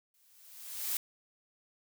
blue noise with exponential growth, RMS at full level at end -31 dBFS, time 0.14-0.97 s, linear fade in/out 2 ms, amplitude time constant 180 ms, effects none

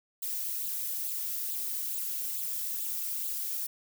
violet noise with flanger, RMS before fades -34 dBFS, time 0.22-3.67 s, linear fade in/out 10 ms, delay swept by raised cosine 0.25 to 2.35 ms, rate 2.3 Hz, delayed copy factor +0.6, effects none

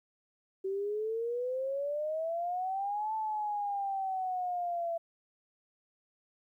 sine exponential two-way sweep, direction up then down, 380 to 880 to 668 Hz, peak -31 dBFS, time 0.64-4.98 s, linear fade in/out 10 ms, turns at 3.14 s, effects 12-bit

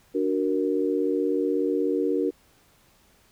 sine chord, D augmented, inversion none, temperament equal, 293.7 / 370 / 466.2 Hz, D4 / F#4 / A#4, 0 / 0 / 0 cents, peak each -26 dBFS, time 0.14-2.31 s, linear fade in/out 20 ms, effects pink hiss -60 dBFS RMS until 3.31 s

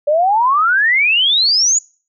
sine exponential sweep, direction up, 570 to 7040 Hz, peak -10 dBFS, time 0.07-1.79 s, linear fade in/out 10 ms, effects noise-tail reverb RT60 0.4 s tail -25 dB re dry

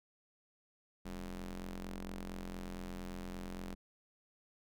sawtooth ring-modulated tone, 88.7 Hz, F2, 27 cents sharp, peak -35 dBFS, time 1.05-3.75 s, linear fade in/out 10 ms, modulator 111 Hz, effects none

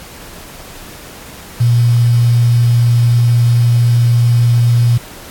sine tone with quantisation, 119.2 Hz, A#2, 39 cents sharp, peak -7 dBFS, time 1.6-4.98 s, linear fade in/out 10 ms, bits 5, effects pink hiss -34 dBFS RMS until 5.3 s + AAC 64 kbps

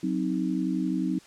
sine chord, C diminished, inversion second, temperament equal with one note detuned, 185 / 261.6 / 313.1 Hz, Gb3 / C4 / Eb4, 0 / 0 / +11 cents, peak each -29 dBFS, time 0.03-1.19 s, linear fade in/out 5 ms, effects white hiss -53 dBFS RMS until 1.26 s + low-pass 7000 Hz 12 dB/octave

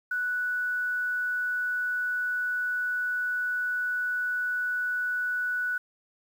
sine tone with quantisation, 1480 Hz, F#6, in tune, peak -26 dBFS, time 0.11-5.78 s, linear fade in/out 5 ms, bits 9, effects none

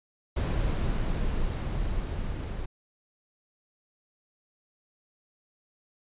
brown noise with level ramp, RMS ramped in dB -25 to -33 dBFS, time 0.36-2.66 s, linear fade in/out 10 ms, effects resampled to 8000 Hz

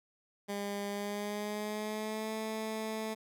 15% pulse tone with pitch glide, 202.2 to 219.2 Hz, G#3 to A3, -46 to -6 cents, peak -29 dBFS, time 0.48-3.15 s, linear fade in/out 20 ms, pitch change +140 cents, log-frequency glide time 0.89-2.33 s, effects none

